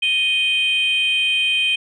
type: tone pair together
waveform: sine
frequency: 2489 / 3136 Hz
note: D#7 / G7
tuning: 0 / 0 cents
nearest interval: major third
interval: 400 cents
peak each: -17 dBFS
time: 0.02-1.76 s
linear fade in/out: 10 ms
effects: tanh soft clip ceiling -11 dBFS